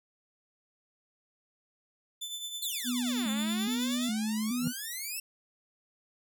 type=tone with tremolo; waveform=sawtooth; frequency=3520 Hz; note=A7; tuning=in tune; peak=-31 dBFS; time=2.21-4.12 s; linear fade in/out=10 ms; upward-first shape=triangle; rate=9.4 Hz; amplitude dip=60%
type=exponential two-way sweep; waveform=5% pulse; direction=down then up; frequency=4389 to 261.6 to 2721 Hz; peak=-26 dBFS; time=2.62-5.2 s; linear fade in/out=5 ms; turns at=3.3 s
type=tone with vibrato; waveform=sine; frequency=230.8 Hz; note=A#3; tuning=17 cents flat; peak=-29 dBFS; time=2.84-4.73 s; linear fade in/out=50 ms; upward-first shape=square; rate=1.2 Hz; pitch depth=110 cents each way
type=tone with exponential growth; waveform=triangle; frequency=166.4 Hz; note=E3; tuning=17 cents sharp; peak=-24 dBFS; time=4.57-4.68 s; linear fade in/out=5 ms; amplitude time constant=23 ms
effects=none